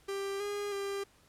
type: tone with pitch steps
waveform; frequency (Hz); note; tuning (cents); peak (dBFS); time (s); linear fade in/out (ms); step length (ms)
45% pulse; 394.4 / 408.8 / 397.3; G4 / G#4 / G4; +11 / -27 / +23; -34; 0.08-1.04; 10; 320
effects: pink hiss -64 dBFS RMS until 1.28 s + low-pass 12000 Hz 12 dB/octave